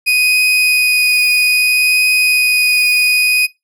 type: tone with vibrato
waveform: 35% pulse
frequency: 2489 Hz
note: D#7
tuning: in tune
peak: -8 dBFS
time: 0.06-3.47 s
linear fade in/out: 20 ms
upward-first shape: triangle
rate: 0.62 Hz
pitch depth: 9 cents each way
effects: noise-tail reverb RT60 0.2 s tail -21 dB re dry